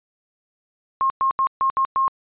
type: tone bursts at uneven times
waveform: sine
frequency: 1071 Hz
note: C6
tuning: 40 cents sharp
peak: -16 dBFS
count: 6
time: 1.01-1.1 / 1.21-1.31 / 1.39-1.47 / 1.61-1.7 / 1.77-1.85 / 1.96-2.08 s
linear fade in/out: 0 ms
effects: resampled to 8000 Hz